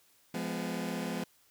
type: chord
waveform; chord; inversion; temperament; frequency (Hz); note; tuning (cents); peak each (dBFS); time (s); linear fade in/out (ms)
sawtooth; F diminished; none; just; 174.61 / 209.5 / 251.4; F3 / Ab3 / Cb4; 0 / +15 / +31; -34; 0.34-1.24; 5
effects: white hiss -66 dBFS RMS until 1.5 s